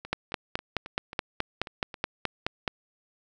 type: two click trains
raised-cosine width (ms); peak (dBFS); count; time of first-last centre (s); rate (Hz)
0.3; -10 / -23; 13 / 8; 0.13-2.678 / 0.05-1.942; 4.71 / 3.7
effects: none